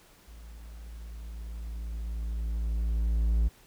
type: tone with level ramp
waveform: triangle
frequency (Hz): 56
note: A1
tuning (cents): +31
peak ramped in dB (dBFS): -43 to -19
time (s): 0.27-3.49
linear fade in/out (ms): 20
effects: pink hiss -58 dBFS RMS until 3.66 s